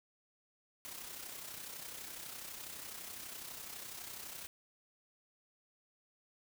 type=noise with amplitude modulation; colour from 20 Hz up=white; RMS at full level=-45 dBFS; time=0.85-4.47 s; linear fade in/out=0 ms; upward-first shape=sine; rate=32 Hz; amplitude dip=50%; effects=none